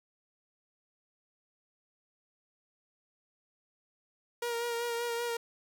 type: tone with vibrato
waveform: sawtooth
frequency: 471.6 Hz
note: A#4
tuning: 20 cents sharp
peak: -28 dBFS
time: 4.42-5.37 s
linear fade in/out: 5 ms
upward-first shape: sine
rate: 5.2 Hz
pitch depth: 25 cents each way
effects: none